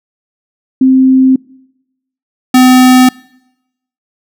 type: tone pair in turn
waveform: sine / square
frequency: 261.6 / 254.7 Hz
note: C4 / C4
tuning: 0 / -46 cents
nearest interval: unison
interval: 46 cents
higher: first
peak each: -3 dBFS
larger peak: neither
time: 0.81-1.36 / 2.54-3.09 s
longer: neither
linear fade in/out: 5 ms
effects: noise-tail reverb RT60 0.9 s tail -25 dB re dry